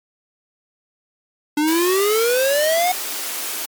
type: exponential sweep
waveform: square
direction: up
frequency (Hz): 293.7 to 740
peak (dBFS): -16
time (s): 1.57-2.92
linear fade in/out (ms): 5
type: high-pass noise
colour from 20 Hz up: white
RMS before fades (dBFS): -26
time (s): 1.67-3.66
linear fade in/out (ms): 10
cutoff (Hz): 250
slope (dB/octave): 48
effects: MP3 96 kbps